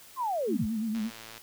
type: linear sweep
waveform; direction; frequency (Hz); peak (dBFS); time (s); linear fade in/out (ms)
sine; down; 1089 to 33.37; -27; 0.16-0.67; 50
type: tone with vibrato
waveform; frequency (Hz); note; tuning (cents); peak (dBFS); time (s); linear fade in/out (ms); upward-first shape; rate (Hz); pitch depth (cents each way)
sine; 220.5; A3; +4; -28; 0.47-1.11; 50; sine; 8.6; 75
type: click train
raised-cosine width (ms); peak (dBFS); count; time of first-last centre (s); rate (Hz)
0.2; -27; 49; 0.95-1.379; 112
effects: white hiss -52 dBFS RMS until 1.42 s